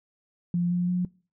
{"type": "tone with pitch steps", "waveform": "sine", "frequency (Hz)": [174.61, 177.05, 179.52], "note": ["F3", "F3", "F3"], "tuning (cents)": [0, 24, 48], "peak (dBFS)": -22, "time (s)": [0.54, 1.05], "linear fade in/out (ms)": 2, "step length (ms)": 170, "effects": ["noise-tail reverb RT60 0.4 s tail -24 dB re dry"]}